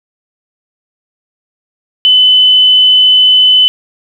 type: tone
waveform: sine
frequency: 3018 Hz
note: F#7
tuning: 34 cents sharp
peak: -3 dBFS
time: 2.05-3.68 s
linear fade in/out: 0 ms
effects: 7-bit